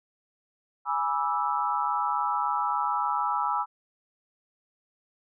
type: chord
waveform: sine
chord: E dominant seventh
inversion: first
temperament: equal with one note detuned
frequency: 830.6 / 977.5 / 1174.7 / 1318.5 Hz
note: G#5 / B5 / D6 / E6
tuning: 0 / -18 / 0 / 0 cents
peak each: -30 / -29 / -33 / -29 dBFS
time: 0.85-3.66 s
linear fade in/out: 50 ms
effects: none